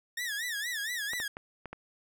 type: tone with vibrato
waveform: sawtooth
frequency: 1800 Hz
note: A6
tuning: 39 cents sharp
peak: -29 dBFS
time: 0.17-1.28 s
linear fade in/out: 5 ms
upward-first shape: sine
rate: 4.3 Hz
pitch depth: 170 cents each way
type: clicks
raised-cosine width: 0.5 ms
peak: -25 dBFS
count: 5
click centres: 1.134 / 1.201 / 1.369 / 1.657 / 1.73 s
effects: none